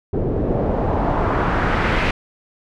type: noise with low-pass filter sweep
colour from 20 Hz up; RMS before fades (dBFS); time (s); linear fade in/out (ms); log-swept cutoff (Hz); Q
pink; -19; 0.13-2.11; 5; 370 to 2400; 1.5
effects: none